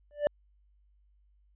triangle tone with exponential growth, 587.3 Hz, D5, in tune, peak -17 dBFS, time 0.11-0.27 s, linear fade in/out 0 ms, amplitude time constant 33 ms, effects added 50 Hz sine -62 dBFS peak until 1.55 s + resampled to 8000 Hz

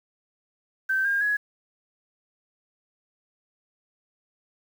sine tone with pitch steps, 1551 / 1612 / 1676 Hz, G6 / G6 / G#6, -19 / +48 / +15 cents, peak -21 dBFS, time 0.89-1.37 s, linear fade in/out 10 ms, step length 160 ms, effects 8-bit

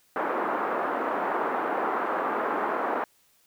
white band-pass noise, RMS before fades -28 dBFS, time 0.16-3.04 s, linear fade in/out 0 ms, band 270 to 1300 Hz, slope 24 dB/octave, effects white hiss -64 dBFS RMS until 3.46 s

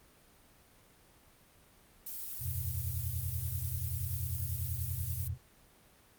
violet noise, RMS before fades -41 dBFS, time 2.06-5.28 s, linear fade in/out 5 ms
sine chord, E suspended second, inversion none, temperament just, 82.41 / 92.71 / 123.61 Hz, E2 / F#2 / B2, 0 / +4 / +2 cents, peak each -39 dBFS, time 2.39-5.38 s, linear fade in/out 50 ms
effects pink hiss -62 dBFS RMS until 6.18 s + Opus 32 kbps

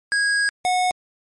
square tone pair in turn, 1645 / 730.7 Hz, G#6 / F#5, -17 / -22 cents, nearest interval octave + major second, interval 1405 cents, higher first, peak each -18 dBFS, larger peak neither, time 0.12-0.49 / 0.65-0.91 s, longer first, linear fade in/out 0 ms, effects MP3 48 kbps

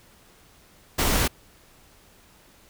pink noise, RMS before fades -22 dBFS, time 0.98-1.28 s, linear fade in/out 10 ms, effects pink hiss -55 dBFS RMS until 2.69 s

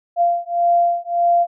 sine beating tone pair, 691 / 692.7 Hz, F5 / F5, -19 / -14 cents, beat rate 1.7 Hz, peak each -17 dBFS, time 0.16-1.47 s, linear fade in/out 50 ms, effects none

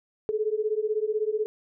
sine beating tone pair, 421.7 / 437.7 Hz, G#4 / A4, +26 / -9 cents, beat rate 16 Hz, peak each -27 dBFS, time 0.29-1.46 s, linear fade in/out 0 ms, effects none

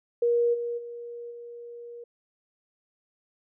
sine tone with level steps, 474.4 Hz, A#4, 30 cents sharp, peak -20 / -28 / -36 / -39 dBFS, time 0.22-2.04 s, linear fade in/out 5 ms, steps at 0.53 / 0.77 / 1.3 s, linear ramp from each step 20 ms, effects none

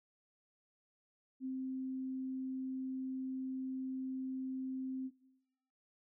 sine tone, 261.5 Hz, C4, 1 cent flat, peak -37 dBFS, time 1.4-5.11 s, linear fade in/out 50 ms, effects noise-tail reverb RT60 0.9 s tail -19 dB re dry

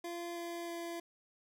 25% pulse tone with pitch steps, 344 / 341.8 / 339.7 Hz, F4 / F4 / F4, -26 / -37 / -48 cents, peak -36 dBFS, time 0.04-1 s, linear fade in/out 5 ms, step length 320 ms, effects none

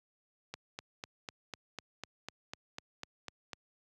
click train, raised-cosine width 0.2 ms, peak -23 dBFS, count 13, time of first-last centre 0.54-3.533 s, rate 4.01 Hz, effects high-pass 80 Hz 12 dB/octave

